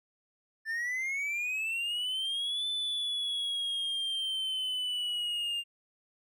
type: linear two-way sweep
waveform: triangle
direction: up then down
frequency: 1760 to 3520 to 2797 Hz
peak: -29 dBFS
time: 0.65-5.64 s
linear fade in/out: 50 ms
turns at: 2.67 s
effects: none